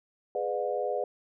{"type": "chord", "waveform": "sine", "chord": "G# diminished seventh", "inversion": "none", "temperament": "just", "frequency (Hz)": [415.3, 498.4, 598, 717.6], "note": ["G#4", "B4", "D5", "F5"], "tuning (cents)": [0, 16, 31, 47], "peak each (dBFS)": [-34, -32, -33, -34], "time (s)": [0.35, 1.04], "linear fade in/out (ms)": 2, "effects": []}